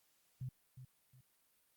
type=tone with echo; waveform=sine; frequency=128.3 Hz; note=C3; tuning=34 cents flat; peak=-40 dBFS; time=0.41-0.49 s; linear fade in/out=5 ms; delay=360 ms; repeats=2; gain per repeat=-10 dB; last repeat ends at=1.21 s; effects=white hiss -75 dBFS RMS until 1.76 s + Opus 48 kbps